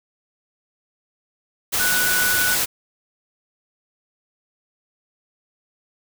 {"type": "tone in noise", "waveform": "sine", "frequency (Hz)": 1480, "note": "F#6", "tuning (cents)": 0, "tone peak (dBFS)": -20, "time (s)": [1.79, 2.56], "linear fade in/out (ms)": 20, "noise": "white", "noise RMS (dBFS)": -21, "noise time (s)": [1.72, 2.66], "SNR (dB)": -2, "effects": []}